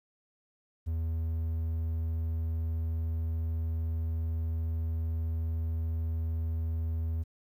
triangle tone, 81.2 Hz, E2, 26 cents flat, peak -27 dBFS, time 0.86-7.24 s, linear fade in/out 20 ms, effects 11-bit

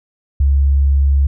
sine tone, 69.4 Hz, C#2, 3 cents sharp, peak -9 dBFS, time 0.4-1.27 s, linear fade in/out 5 ms, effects none

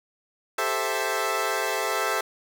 15% pulse chord, A minor seventh, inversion third, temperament equal, 392 / 440 / 523.3 / 659.3 Hz, G4 / A4 / C5 / E5, 0 / 0 / 0 / 0 cents, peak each -25 / -23 / -24 / -23 dBFS, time 0.58-2.21 s, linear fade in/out 5 ms, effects none

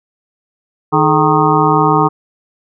harmonic tone with a mistuned harmonic, 154.7 Hz, D#3, 10 cents flat, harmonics 1 / 2 / 3 / 5 / 6 / 7 / 8, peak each -16 / -16 / -16 / -16 / -16 / -16 / -16 dBFS, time 0.92-2.09 s, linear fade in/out 20 ms, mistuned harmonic 3, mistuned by -130 cents, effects none

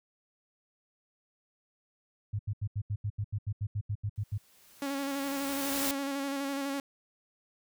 sine tone bursts, 103.4 Hz, G#2, 7 cents flat, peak -29 dBFS, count 15, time 2.33-4.38 s, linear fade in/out 10 ms, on 62 ms, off 80 ms
white noise with exponential growth, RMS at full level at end -31 dBFS, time 4.16-5.91 s, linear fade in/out 0 ms, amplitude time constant 380 ms
sawtooth tone with vibrato, 277.2 Hz, C#4, in tune, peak -28 dBFS, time 4.82-6.8 s, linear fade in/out 2 ms, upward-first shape square, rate 12 Hz, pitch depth 25 cents each way
effects none

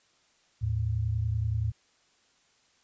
sine tone pair together, 79 / 109.61 Hz, D#2 / A2, +27 / -6 cents, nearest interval tritone, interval 567 cents, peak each -31 / -27 dBFS, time 0.61-1.72 s, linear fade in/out 20 ms, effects white hiss -66 dBFS RMS until 2.83 s + resampled to 16000 Hz

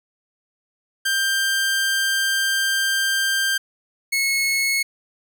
sawtooth tone pair in turn, 1575 / 2186 Hz, G6 / C#7, +8 / -25 cents, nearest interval tritone, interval 567 cents, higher second, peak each -15 / -15 dBFS, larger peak neither, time 1.05-3.58 / 4.12-4.83 s, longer first, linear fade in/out 10 ms, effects none

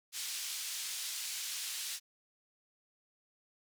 pink band-pass noise, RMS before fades -40 dBFS, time 0.12-2 s, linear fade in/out 50 ms, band 3600 to 11000 Hz, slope 12 dB/octave, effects none

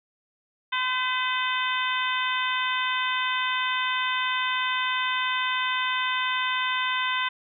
harmonic tone with a mistuned harmonic, 511 Hz, C5, 41 cents flat, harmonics 2 / 3 / 4 / 5 / 6 / 7, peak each -28 / -30 / -31 / -32 / -33 / -33 dBFS, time 0.72-7.29 s, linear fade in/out 10 ms, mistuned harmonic 4, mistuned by -24 cents, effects none

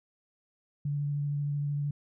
sine tone with vibrato, 144.5 Hz, D3, 28 cents flat, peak -28 dBFS, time 0.85-1.91 s, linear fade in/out 5 ms, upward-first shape triangle, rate 13 Hz, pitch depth 15 cents each way, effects none

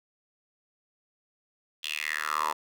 10% pulse tone with high-pass filter sweep, 76.4 Hz, D#2, 31 cents flat, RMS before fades -31 dBFS, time 1.83-2.53 s, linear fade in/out 10 ms, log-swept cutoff 3200 to 860 Hz, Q 5.5, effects none

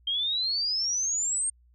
sine exponential sweep, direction up, 3167 to 8690 Hz, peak -25 dBFS, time 0.07-1.5 s, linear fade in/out 5 ms, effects added 60 Hz sine -57 dBFS peak until 1.74 s

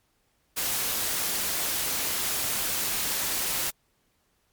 white noise, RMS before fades -28 dBFS, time 0.56-3.71 s, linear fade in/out 20 ms, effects pink hiss -70 dBFS RMS until 4.52 s + MP3 96 kbps

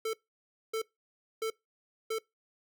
square tone bursts, 444 Hz, A4, 16 cents sharp, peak -31 dBFS, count 4, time 0.05-2.186 s, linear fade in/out 5 ms, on 84 ms, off 600 ms, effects noise-tail reverb RT60 0.2 s tail -23 dB re dry

